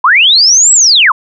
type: linear two-way sweep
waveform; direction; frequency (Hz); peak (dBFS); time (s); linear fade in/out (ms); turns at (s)
sine; up then down; 932.3 to 7890 to 932.3; -3; 0.04-1.12; 5; 0.73
effects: none